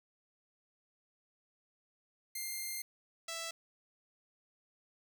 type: tone pair in turn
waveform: 5% pulse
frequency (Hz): 2106 / 660.9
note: C7 / E5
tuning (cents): +11 / +4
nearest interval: octave + minor sixth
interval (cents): 2007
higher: first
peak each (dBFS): -28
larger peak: neither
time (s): 2.35-2.82 / 3.28-3.51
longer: first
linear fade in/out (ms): 5
effects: none

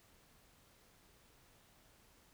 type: silence
effects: pink hiss -67 dBFS RMS until 2.33 s

